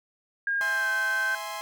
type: tone with pitch glide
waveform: sine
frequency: 1619 to 1551.3 Hz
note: G#6 to G6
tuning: -45 to -19 cents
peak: -24 dBFS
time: 0.47-1.35 s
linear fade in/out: 2 ms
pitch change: -74 cents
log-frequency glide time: 0.58-0.9 s
type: chord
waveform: sawtooth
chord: E augmented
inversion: none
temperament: equal with one note detuned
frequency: 656.6 / 830.6 / 1046.5 Hz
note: E5 / G#5 / B#5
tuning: -7 / 0 / 0 cents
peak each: -36 / -34 / -32 dBFS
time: 0.61-1.61 s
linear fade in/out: 0 ms
effects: none